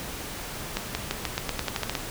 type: accelerating click train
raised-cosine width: 0.2 ms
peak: -9 dBFS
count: 12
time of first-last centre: 0.77-1.952 s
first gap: 180 ms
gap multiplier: 0.89
effects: pink hiss -36 dBFS RMS until 2.1 s